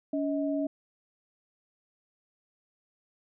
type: tone pair together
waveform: sine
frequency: 283.9 / 632.9 Hz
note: C#4 / D#5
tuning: +41 / +29 cents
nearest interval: octave + major second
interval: 1388 cents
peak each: -28 / -32 dBFS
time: 0.13-0.67 s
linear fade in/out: 5 ms
effects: none